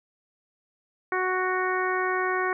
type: harmonic tone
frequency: 370 Hz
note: F#4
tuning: in tune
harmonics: 1 / 2 / 3 / 4 / 5 / 6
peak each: -28 / -32 / -29 / -31 / -31 / -37 dBFS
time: 1.12-2.53 s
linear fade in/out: 2 ms
effects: none

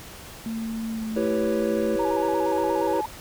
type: tone with pitch glide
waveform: sine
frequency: 225.1 to 220.3 Hz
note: A3 to A3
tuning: +40 to +2 cents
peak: -27 dBFS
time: 0.46-1.96 s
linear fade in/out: 0 ms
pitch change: -38 cents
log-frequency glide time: 0.9-1.08 s
type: chord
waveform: triangle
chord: C# half-diminished seventh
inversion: first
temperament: equal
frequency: 329.6 / 392 / 493.9 / 554.4 Hz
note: E4 / G4 / B4 / C#5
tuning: 0 / 0 / 0 / 0 cents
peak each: -26 dBFS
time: 1.16-3.01 s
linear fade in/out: 5 ms
type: tone with vibrato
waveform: sine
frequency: 890 Hz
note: A5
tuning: 20 cents sharp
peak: -26 dBFS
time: 1.99-3.06 s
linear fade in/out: 5 ms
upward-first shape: square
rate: 8.5 Hz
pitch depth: 72 cents each way
effects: pink hiss -42 dBFS RMS until 3.2 s

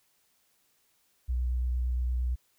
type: tone with vibrato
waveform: sine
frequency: 61.74 Hz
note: B1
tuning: in tune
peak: -26 dBFS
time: 1.28-2.36 s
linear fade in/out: 20 ms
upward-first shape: sine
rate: 8.7 Hz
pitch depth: 16 cents each way
effects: white hiss -70 dBFS RMS until 2.58 s

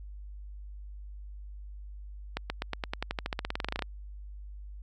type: accelerating click train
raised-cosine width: 0.3 ms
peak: -15 dBFS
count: 22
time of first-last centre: 2.37-3.823 s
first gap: 130 ms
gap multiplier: 0.93
effects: added 50 Hz sine -41 dBFS peak until 4.82 s

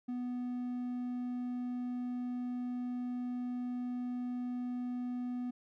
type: tone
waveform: triangle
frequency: 246.9 Hz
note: B3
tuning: in tune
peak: -33 dBFS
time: 0.08-5.51 s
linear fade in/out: 10 ms
effects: none

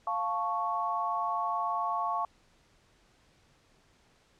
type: chord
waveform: sine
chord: F augmented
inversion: none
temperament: equal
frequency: 698.5 / 880 / 1108.7 Hz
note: F5 / A5 / C#6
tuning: 0 / 0 / 0 cents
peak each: -34 / -34 / -31 dBFS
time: 0.07-2.25 s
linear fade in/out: 2 ms
effects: pink hiss -65 dBFS RMS until 4.39 s + low-pass 7000 Hz 12 dB/octave

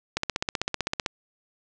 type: click train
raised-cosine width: 0.2 ms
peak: -8 dBFS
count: 15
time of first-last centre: 0.17-1.062 s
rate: 15.7 Hz
effects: resampled to 24000 Hz + 8-bit

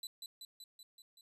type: tone with echo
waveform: sawtooth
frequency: 3995 Hz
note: B7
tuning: 19 cents sharp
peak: -38 dBFS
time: 0.03-0.07 s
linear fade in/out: 2 ms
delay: 190 ms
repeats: 6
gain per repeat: -3 dB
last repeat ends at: 1.21 s
effects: resampled to 32000 Hz

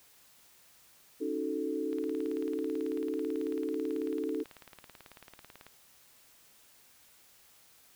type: chord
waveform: sine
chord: D# half-diminished seventh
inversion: third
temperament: equal with one note detuned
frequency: 275.3 / 311.1 / 370 / 440 Hz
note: C#4 / D#4 / F#4 / A4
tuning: -12 / 0 / 0 / 0 cents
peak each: -38 / -35 / -40 / -35 dBFS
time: 1.2-4.44 s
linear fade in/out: 20 ms
type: click train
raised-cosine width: 0.3 ms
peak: -33 dBFS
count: 69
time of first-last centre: 1.93-5.666 s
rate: 18.2 Hz
effects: white hiss -61 dBFS RMS until 7.95 s

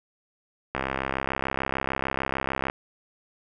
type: click train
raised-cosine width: 0.5 ms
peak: -11 dBFS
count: 131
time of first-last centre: 0.75-2.699 s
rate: 66.7 Hz
effects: none

